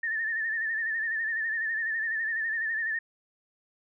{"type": "tone with vibrato", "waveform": "sine", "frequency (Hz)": 1793, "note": "A6", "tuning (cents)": 32, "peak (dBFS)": -27, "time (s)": [0.03, 2.99], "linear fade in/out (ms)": 5, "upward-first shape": "sine", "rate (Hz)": 12, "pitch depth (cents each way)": 66, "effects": []}